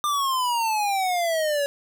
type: exponential sweep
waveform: square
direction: down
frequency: 1203 to 560 Hz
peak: -22 dBFS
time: 0.04-1.66 s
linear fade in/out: 0 ms
effects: none